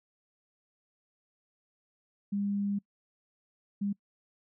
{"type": "tone bursts at uneven times", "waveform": "sine", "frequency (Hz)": 201.5, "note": "G3", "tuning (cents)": 48, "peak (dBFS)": -28, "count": 2, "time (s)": [[2.32, 2.79], [3.81, 3.93]], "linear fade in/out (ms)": 10, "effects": ["noise-tail reverb RT60 0.1 s tail -25 dB re dry"]}